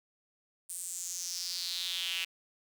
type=tone with high-pass filter sweep; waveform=square; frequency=88.7 Hz; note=F2; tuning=27 cents sharp; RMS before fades=-37 dBFS; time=0.69-2.25 s; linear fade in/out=10 ms; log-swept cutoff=9200 to 2700 Hz; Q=4.6; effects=none